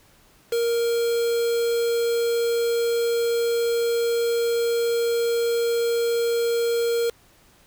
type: tone with quantisation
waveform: triangle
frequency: 467.2 Hz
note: A#4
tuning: 4 cents sharp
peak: -18 dBFS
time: 0.52-7.1 s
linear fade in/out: 5 ms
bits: 5
effects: pink hiss -56 dBFS RMS until 7.66 s